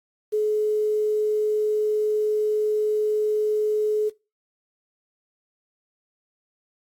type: tone with quantisation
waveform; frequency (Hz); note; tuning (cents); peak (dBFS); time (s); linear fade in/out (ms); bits
sine; 425.9; G#4; +44; -19; 0.32-4.1; 20; 8
effects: noise-tail reverb RT60 0.3 s tail -22 dB re dry + AAC 64 kbps